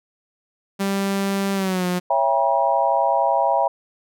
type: tone with pitch glide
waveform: sawtooth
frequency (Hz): 196.7 to 179.34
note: G3 to F3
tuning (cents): +6 to +46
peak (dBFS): -16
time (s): 0.79-2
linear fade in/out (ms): 20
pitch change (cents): -160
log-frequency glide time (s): 1.54-1.86
type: chord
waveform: sine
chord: C# diminished seventh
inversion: none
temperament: just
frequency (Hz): 554.4 / 665.2 / 798.3 / 957.9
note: C#5 / E5 / G5 / Bb5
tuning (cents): 0 / +16 / +31 / +47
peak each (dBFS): -23 / -21 / -21 / -21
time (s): 2.1-3.68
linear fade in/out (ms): 5
effects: none